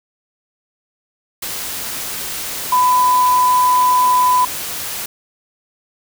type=tone in noise; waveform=sine; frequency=1000 Hz; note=B5; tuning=21 cents sharp; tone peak=-10 dBFS; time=2.72-4.45 s; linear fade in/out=5 ms; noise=white; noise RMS=-25 dBFS; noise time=1.42-5.06 s; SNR=+12 dB; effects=none